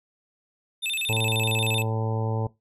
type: tone with vibrato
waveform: square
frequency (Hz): 3068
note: G7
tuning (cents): -38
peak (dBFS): -26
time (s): 0.82-1.83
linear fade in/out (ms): 20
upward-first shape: square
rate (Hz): 13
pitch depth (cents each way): 280
type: harmonic tone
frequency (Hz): 111.1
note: A2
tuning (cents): +17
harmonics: 1 / 2 / 3 / 4 / 5 / 6 / 7 / 8 / 9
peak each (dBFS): -25 / -36 / -39 / -32 / -36 / -46 / -38 / -37 / -45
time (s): 1.09-2.47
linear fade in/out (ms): 5
effects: noise-tail reverb RT60 0.2 s tail -19 dB re dry